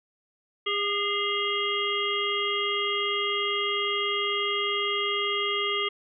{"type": "harmonic tone with a mistuned harmonic", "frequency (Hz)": 406.1, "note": "G#4", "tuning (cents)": -39, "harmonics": [1, 3, 5, 7, 8], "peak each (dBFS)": [-31, -31, -31, -31, -31], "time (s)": [0.66, 5.89], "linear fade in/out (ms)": 10, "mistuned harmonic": 5, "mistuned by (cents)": 42, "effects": []}